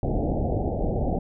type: low-pass noise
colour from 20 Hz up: pink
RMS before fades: -25 dBFS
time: 0.03-1.19 s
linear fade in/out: 2 ms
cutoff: 790 Hz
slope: 96 dB/octave
effects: none